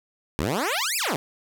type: exponential two-way sweep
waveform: 10% pulse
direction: up then down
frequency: 65.41 to 2740 to 125.3 Hz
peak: -15 dBFS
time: 0.39-1.16 s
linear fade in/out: 0 ms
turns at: 0.97 s
effects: none